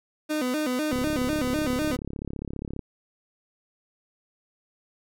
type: tone with vibrato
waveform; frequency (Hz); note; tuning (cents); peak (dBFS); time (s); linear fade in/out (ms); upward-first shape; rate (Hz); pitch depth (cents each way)
30% pulse; 277.2; C#4; 0; -22; 0.29-1.97; 20; square; 4; 170
type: click train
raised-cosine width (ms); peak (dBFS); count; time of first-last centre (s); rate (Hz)
3; -20; 66; 0.93-2.792; 34.9
effects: none